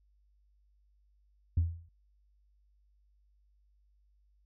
sine tone with exponential decay, 83.7 Hz, E2, 27 cents sharp, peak -20 dBFS, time 1.57-1.89 s, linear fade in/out 5 ms, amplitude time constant 69 ms, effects tanh soft clip ceiling -21 dBFS + added 50 Hz sine -65 dBFS peak until 4.45 s

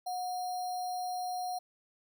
sine tone with sample-and-hold, 729 Hz, F#5, 26 cents flat, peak -33 dBFS, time 0.06-1.59 s, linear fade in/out 10 ms, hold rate 4900 Hz, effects none

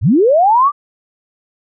sine linear sweep, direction up, 70 to 1200 Hz, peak -7 dBFS, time 0.01-0.72 s, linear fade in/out 50 ms, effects none

